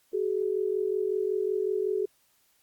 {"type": "tone pair together", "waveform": "sine", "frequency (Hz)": [378.7, 424.1], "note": ["F#4", "G#4"], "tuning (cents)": [40, 36], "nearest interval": "major second", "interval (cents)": 196, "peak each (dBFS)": -28, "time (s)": [0.13, 2.06], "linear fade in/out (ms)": 10, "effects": ["white hiss -67 dBFS RMS until 2.62 s", "Opus 48 kbps"]}